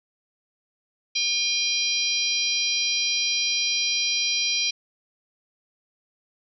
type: harmonic tone with a mistuned harmonic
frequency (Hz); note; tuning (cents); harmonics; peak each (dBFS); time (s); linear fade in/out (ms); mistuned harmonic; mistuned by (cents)
806; G5; +48; 3 / 4 / 5 / 6 / 7; -28 / -28 / -28 / -28 / -28; 1.15-4.71; 10; 4; -16
effects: none